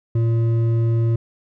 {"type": "tone with hard clipping", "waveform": "sine", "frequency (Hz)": 115, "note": "A#2", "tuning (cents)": -23, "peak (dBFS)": -17, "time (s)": [0.15, 1.16], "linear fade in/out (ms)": 5, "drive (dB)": 7, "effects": []}